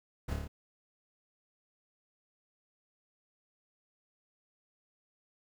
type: noise with echo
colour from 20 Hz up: brown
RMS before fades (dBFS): -35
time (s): 0.28-0.34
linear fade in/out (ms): 10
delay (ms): 28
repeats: 5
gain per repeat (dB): -2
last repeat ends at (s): 0.48
effects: none